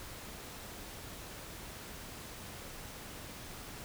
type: silence
effects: pink hiss -47 dBFS RMS until 3.84 s